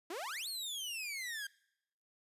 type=exponential two-way sweep; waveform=sawtooth; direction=up then down; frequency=311.1 to 4436 to 1582 Hz; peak=-36 dBFS; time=0.1-1.47 s; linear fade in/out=5 ms; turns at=0.48 s; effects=noise-tail reverb RT60 0.8 s tail -23 dB re dry + resampled to 32000 Hz